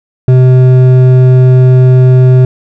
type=tone with hard clipping; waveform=triangle; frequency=128 Hz; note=C3; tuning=38 cents flat; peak=-3 dBFS; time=0.28-2.45 s; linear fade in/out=2 ms; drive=12 dB; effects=none